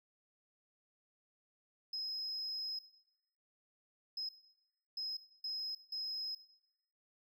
triangle tone bursts at uneven times, 5110 Hz, D#8, 45 cents sharp, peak -35 dBFS, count 5, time 1.93-2.79 / 4.17-4.29 / 4.97-5.17 / 5.44-5.75 / 5.92-6.35 s, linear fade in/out 5 ms, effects noise-tail reverb RT60 0.9 s tail -18 dB re dry + tanh soft clip ceiling -35 dBFS

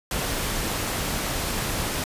pink noise, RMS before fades -27 dBFS, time 0.11-2.04 s, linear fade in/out 2 ms, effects resampled to 32000 Hz

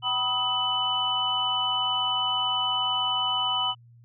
sine tone cluster, 761 / 980 / 1263 / 2997 Hz, F#5 / B5 / D#6 / F#7, +48 / -14 / +26 / +22 cents, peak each -33 / -30 / -32 / -25 dBFS, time 0.02-3.75 s, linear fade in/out 50 ms, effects added 118 Hz sine -50 dBFS peak until 4.04 s

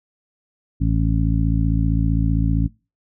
harmonic tone, 55.4 Hz, A1, 13 cents sharp, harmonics 1 / 2 / 3 / 4 / 5, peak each -19 / -21 / -23 / -30 / -25 dBFS, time 0.8-2.68 s, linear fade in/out 20 ms, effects noise-tail reverb RT60 0.3 s tail -24 dB re dry

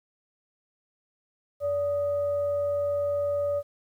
sine tone with frequency modulation, 576 Hz, D5, 34 cents flat, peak -24 dBFS, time 1.6-3.63 s, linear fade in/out 50 ms, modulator 667 Hz, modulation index 0.24, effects 10-bit

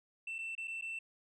sine tone with dropouts, 2678 Hz, E7, 27 cents sharp, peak -36 dBFS, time 0.27-0.99 s, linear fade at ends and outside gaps 5 ms, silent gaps 0.384-0.387 / 0.552-0.578 / 0.674-0.679 / 0.812-0.822 s, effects tanh soft clip ceiling -37 dBFS

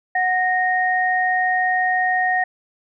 sine tone pair together, 737 / 1857.1 Hz, F#5 / A#6, -7 / -7 cents, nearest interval octave + major third, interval 1600 cents, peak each -19 dBFS, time 0.15-2.44 s, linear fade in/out 5 ms, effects none

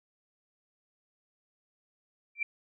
sine tone with exponential growth, 2349 Hz, D7, in tune, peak -24 dBFS, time 2.35-2.43 s, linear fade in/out 5 ms, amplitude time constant 17 ms, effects none

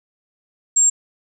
sine tone, 7459 Hz, A#8, in tune, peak -11 dBFS, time 0.76-0.9 s, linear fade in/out 10 ms, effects none

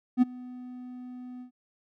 triangle tone with ADSR envelope, 249.7 Hz, B3, 19 cents sharp, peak -13 dBFS, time 0.17-1.51 s, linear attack 50 ms, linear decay 19 ms, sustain -24 dB, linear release 100 ms, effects none

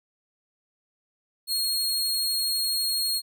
sawtooth tone, 4278 Hz, C8, 38 cents sharp, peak -21 dBFS, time 1.47-3.22 s, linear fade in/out 50 ms, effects none

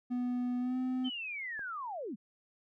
triangle tone with pitch glide, 246.9 to 255.6 Hz, B3 to C4, 0 to -40 cents, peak -29 dBFS, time 0.1-1.1 s, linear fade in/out 20 ms, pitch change +60 cents, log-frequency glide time 0.59-0.77 s
sine linear sweep, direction down, 3136 to 171.2 Hz, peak -37 dBFS, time 1.04-2.16 s, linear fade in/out 20 ms
click, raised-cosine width 1 ms, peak -37 dBFS, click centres 1.593 s
effects none

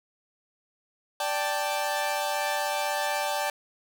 sawtooth chord, D suspended fourth, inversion none, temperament equal, 587.3 / 784 / 880 Hz, D5 / G5 / A5, 0 / 0 / 0 cents, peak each -27 dBFS, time 1.2-3.5 s, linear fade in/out 2 ms, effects none

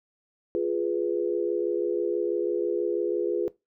sine chord, F diminished, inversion none, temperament equal, 349.2 / 415.3 / 493.9 Hz, F4 / Ab4 / Cb5, 0 / 0 / 0 cents, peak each -27 / -28 / -30 dBFS, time 0.55-3.48 s, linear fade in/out 0 ms, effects noise-tail reverb RT60 0.2 s tail -19 dB re dry

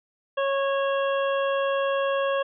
harmonic tone, 550 Hz, C#5, 14 cents flat, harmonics 1 / 2 / 3 / 5 / 6, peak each -23 / -29 / -33 / -37 / -39 dBFS, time 0.37-2.43 s, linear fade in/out 10 ms, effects none

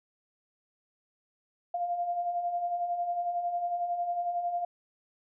sine beating tone pair, 690 / 701 Hz, F5 / F5, -21 / +6 cents, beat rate 11 Hz, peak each -38 / -29 dBFS, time 1.74-4.65 s, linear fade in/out 5 ms, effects none

